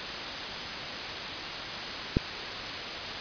click, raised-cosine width 3 ms, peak -9 dBFS, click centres 2.169 s, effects white hiss -34 dBFS RMS until 3.2 s + resampled to 11025 Hz

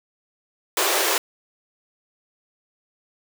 pink high-pass noise, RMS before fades -21 dBFS, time 0.77-1.18 s, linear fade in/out 2 ms, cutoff 340 Hz, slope 96 dB/octave, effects none

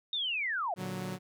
sine linear sweep, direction down, 3729 to 635 Hz, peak -30 dBFS, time 0.13-0.74 s, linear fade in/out 2 ms
sawtooth chord, Bb augmented, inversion none, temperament equal, 116.54 / 146.83 / 185 Hz, Bb2 / D3 / F#3, 0 / 0 / 0 cents, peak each -39 / -38 / -33 dBFS, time 0.76-1.19 s, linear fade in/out 50 ms
effects none

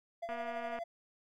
triangle tone with tremolo, 680 Hz, F5, 46 cents flat, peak -34 dBFS, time 0.22-0.84 s, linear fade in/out 10 ms, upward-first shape sine, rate 12 Hz, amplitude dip 60%
click train, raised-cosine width 0.5 ms, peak -30 dBFS, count 120, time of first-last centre 0.29-0.788 s, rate 239 Hz
effects none

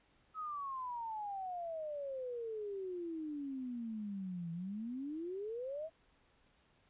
sine exponential two-way sweep, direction down then up, 1294 to 164.81 to 662 Hz, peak -39 dBFS, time 0.34-5.9 s, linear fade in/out 50 ms, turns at 4.52 s, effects pink hiss -71 dBFS RMS until 6.89 s + resampled to 8000 Hz

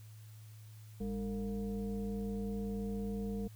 sine tone with frequency modulation, 202 Hz, G#3, 48 cents flat, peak -35 dBFS, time 1-3.48 s, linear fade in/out 10 ms, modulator 253 Hz, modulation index 0.89, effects added 108 Hz sine -50 dBFS peak until 3.55 s + white hiss -64 dBFS RMS until 3.55 s

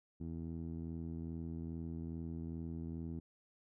15% pulse tone with low-pass filter, 82.41 Hz, E2, in tune, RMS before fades -43 dBFS, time 0.2-3.2 s, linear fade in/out 10 ms, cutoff 290 Hz, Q 1.2, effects none

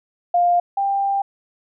sine tone pair in turn, 702 / 792.4 Hz, F5 / G5, +9 / +18 cents, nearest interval major second, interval 209 cents, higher second, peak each -13 / -17 dBFS, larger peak first, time 0.34-0.6 / 0.77-1.22 s, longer second, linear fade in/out 5 ms, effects none

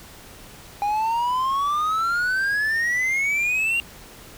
triangle exponential sweep, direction up, 809 to 2794 Hz, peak -18 dBFS, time 0.82-3.8 s, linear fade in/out 0 ms, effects pink hiss -44 dBFS RMS until 4.37 s

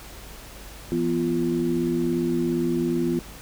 sine tone cluster, 169.7 / 247.4 / 344.3 Hz, F3 / B3 / F4, -49 / +3 / -25 cents, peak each -28 / -25 / -24 dBFS, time 0.92-3.19 s, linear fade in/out 0 ms, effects added 50 Hz sine -44 dBFS peak until 3.41 s + pink hiss -43 dBFS RMS until 3.41 s

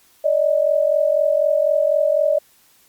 sine tone pair together, 578.3 / 622.3 Hz, D5 / D#5, -27 / 0 cents, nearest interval minor second, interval 127 cents, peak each -17 dBFS, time 0.24-2.39 s, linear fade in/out 10 ms, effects white hiss -55 dBFS RMS until 2.88 s + Opus 48 kbps

